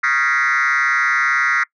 sine tone with frequency modulation, 1661.2 Hz, G#6, in tune, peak -12 dBFS, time 0.03-1.64 s, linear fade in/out 10 ms, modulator 138 Hz, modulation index 3.1, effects noise-tail reverb RT60 0.1 s tail -25 dB re dry + tanh soft clip ceiling -12 dBFS

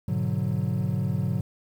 triangle chord, G# half-diminished seventh, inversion none, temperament equal, 103.83 / 123.47 / 146.83 / 185 Hz, G#2 / B2 / D3 / F#3, 0 / 0 / 0 / 0 cents, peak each -27 dBFS, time 0.08-1.41 s, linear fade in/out 5 ms, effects tanh soft clip ceiling -12 dBFS + 9-bit

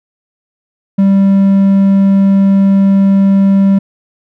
triangle tone, 195.8 Hz, G3, 2 cents flat, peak -3 dBFS, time 0.98-3.79 s, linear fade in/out 10 ms, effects none

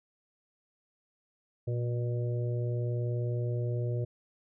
harmonic tone with a mistuned harmonic, 120.7 Hz, B2, 39 cents flat, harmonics 1 / 3 / 4 / 5, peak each -29 / -39 / -41 / -43 dBFS, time 1.67-4.05 s, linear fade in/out 10 ms, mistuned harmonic 1, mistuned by -22 cents, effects none

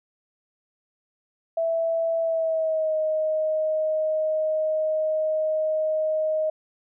sine tone with pitch glide, 659.3 to 624.5 Hz, E5 to D#5, 0 to +6 cents, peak -21 dBFS, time 1.57-6.5 s, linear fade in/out 5 ms, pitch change -94 cents, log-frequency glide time 2.21-2.96 s, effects none

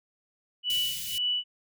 sine tone with tremolo, 2960 Hz, F#7, in tune, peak -24 dBFS, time 0.63-1.44 s, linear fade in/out 50 ms, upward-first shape sine, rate 1.9 Hz, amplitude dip 90%
white band-stop noise, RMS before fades -36 dBFS, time 0.7-1.18 s, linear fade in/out 0 ms, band 180 to 2500 Hz, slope 24 dB/octave
effects none

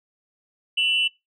sine tone pair together, 2704 / 2960 Hz, E7 / F#7, +43 / 0 cents, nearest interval major second, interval 157 cents, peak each -22 / -19 dBFS, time 0.77-1.08 s, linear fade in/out 10 ms, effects noise-tail reverb RT60 0.2 s tail -21 dB re dry + tanh soft clip ceiling -13 dBFS

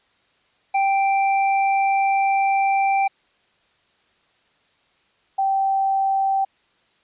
square / sine tone pair in turn, 784 / 778.1 Hz, G5 / G5, 0 / -13 cents, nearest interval unison, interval 13 cents, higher first, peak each -17 dBFS, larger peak neither, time 0.74-3.08 / 5.38-6.45 s, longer first, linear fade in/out 10 ms, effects white hiss -62 dBFS RMS until 7.03 s + resampled to 8000 Hz

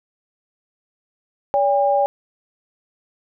sine tone pair together, 569.9 / 806 Hz, C#5 / G5, +48 / +48 cents, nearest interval tritone, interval 600 cents, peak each -17 dBFS, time 1.54-2.06 s, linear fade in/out 0 ms, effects none

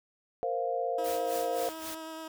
sine chord, Bb suspended second, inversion none, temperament equal, 466.2 / 523.3 / 698.5 Hz, Bb4 / C5 / F5, 0 / 0 / 0 cents, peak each -34 / -33 / -32 dBFS, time 0.43-1.69 s, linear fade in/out 0 ms
15% pulse tone with vibrato, 320.2 Hz, D#4, 50 cents sharp, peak -33 dBFS, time 0.98-2.28 s, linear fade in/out 5 ms, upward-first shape sine, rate 9.2 Hz, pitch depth 13 cents each way
white noise with tremolo, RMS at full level -40 dBFS, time 1.04-1.95 s, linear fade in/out 5 ms, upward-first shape sine, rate 3.8 Hz, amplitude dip 85%
effects none

